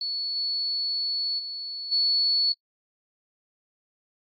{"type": "tone with level steps", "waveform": "sine", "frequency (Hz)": 4417, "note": "C#8", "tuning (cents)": -7, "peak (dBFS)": [-27, -25, -32, -20], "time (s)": [0.01, 2.52], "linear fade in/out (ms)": 2, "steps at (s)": [0.35, 1.38, 1.91], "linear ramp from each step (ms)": 20, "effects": ["noise-tail reverb RT60 0.1 s tail -25 dB re dry", "AAC 32 kbps"]}